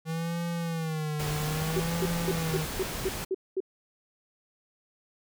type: tone with vibrato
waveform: square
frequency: 160 Hz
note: D#3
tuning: 49 cents sharp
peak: -30 dBFS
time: 0.05-2.67 s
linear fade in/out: 50 ms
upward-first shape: sine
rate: 0.61 Hz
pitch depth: 110 cents each way
type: noise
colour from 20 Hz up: pink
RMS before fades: -35 dBFS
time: 1.19-3.25 s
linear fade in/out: 10 ms
type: tone bursts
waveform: sine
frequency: 379.1 Hz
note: F#4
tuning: 42 cents sharp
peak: -25 dBFS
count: 8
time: 1.76-3.604 s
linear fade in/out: 5 ms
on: 38 ms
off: 220 ms
effects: none